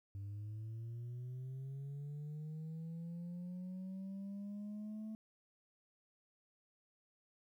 sine linear sweep, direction up, 98 to 219.2 Hz, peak -40 dBFS, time 0.15-5.15 s, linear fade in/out 0 ms, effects tanh soft clip ceiling -42 dBFS + 13-bit

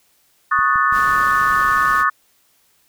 sine chord, D# half-diminished seventh, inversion third, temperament equal, 1108.7 / 1244.5 / 1480 / 1760 Hz, C#6 / D#6 / F#6 / A6, 0 / 0 / 0 / 0 cents, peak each -18 / -17 / -21 / -20 dBFS, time 0.51-2.1 s, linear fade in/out 10 ms
click train, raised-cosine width 5 ms, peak -24 dBFS, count 4, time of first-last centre 0.59-1.093 s, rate 5.96 Hz
pink noise, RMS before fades -33 dBFS, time 0.91-2.05 s, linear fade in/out 50 ms
effects white hiss -59 dBFS RMS until 2.88 s

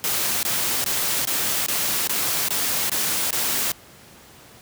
white noise bursts, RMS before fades -23 dBFS, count 9, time 0.04-3.718 s, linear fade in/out 0 ms, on 390 ms, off 21 ms, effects pink hiss -47 dBFS RMS until 4.61 s + high-pass 80 Hz 12 dB/octave

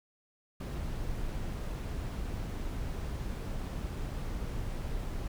brown noise, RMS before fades -36 dBFS, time 0.6-5.28 s, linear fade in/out 5 ms, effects none

